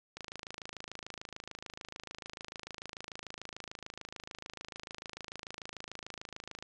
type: click train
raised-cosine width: 0.2 ms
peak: -25 dBFS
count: 174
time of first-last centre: 0.17-6.625 s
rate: 26.8 Hz
effects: resampled to 22050 Hz